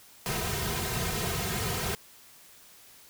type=noise with comb filter; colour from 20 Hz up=pink; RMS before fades=-31 dBFS; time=0.26-1.95 s; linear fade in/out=0 ms; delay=3.5 ms; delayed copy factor=-1; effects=white hiss -54 dBFS RMS until 3.09 s